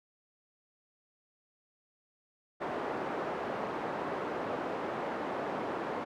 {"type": "band-pass noise", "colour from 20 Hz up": "pink", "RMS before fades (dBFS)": -36, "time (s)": [2.6, 6.05], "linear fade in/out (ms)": 20, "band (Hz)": [340, 1100], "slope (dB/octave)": 12, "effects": []}